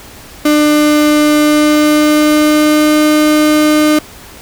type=tone with pitch glide; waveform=35% pulse; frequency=299.4 to 303.9 Hz; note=D4 to D#4; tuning=+33 to -41 cents; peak=-5 dBFS; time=0.45-3.99 s; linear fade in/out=5 ms; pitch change=+26 cents; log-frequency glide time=1.14-3.04 s; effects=pink hiss -34 dBFS RMS until 4.41 s